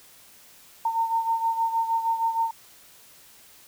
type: beating tone pair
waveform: sine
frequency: 909 / 915.4 Hz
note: A#5 / A#5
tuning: -44 / -32 cents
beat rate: 6.4 Hz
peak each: -23 / -29 dBFS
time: 0.85-2.51 s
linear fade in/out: 5 ms
effects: white hiss -52 dBFS RMS until 3.67 s